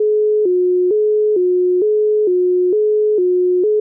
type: tone with vibrato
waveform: sine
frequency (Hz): 392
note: G4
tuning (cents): 0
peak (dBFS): -11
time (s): 0-3.8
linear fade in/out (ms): 5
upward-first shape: square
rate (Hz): 1.1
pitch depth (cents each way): 140
effects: none